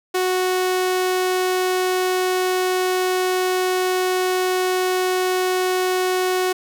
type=tone; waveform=sawtooth; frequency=368.7 Hz; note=F#4; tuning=6 cents flat; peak=-14 dBFS; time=0.14-6.53 s; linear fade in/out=10 ms; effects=none